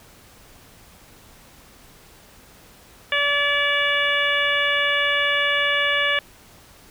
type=harmonic tone; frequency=575 Hz; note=D5; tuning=37 cents flat; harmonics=1 / 2 / 3 / 4 / 5 / 6; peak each=-27 / -28 / -22 / -24 / -25 / -28 dBFS; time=3.12-6.19 s; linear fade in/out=2 ms; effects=pink hiss -49 dBFS RMS until 6.9 s